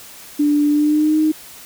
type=tone with pitch glide; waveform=sine; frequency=293.7 to 310.4 Hz; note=D4 to D#4; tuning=0 to -4 cents; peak=-12 dBFS; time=0.39-1.32 s; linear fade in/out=10 ms; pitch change=+96 cents; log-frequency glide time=0.69-1.18 s; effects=white hiss -39 dBFS RMS until 1.65 s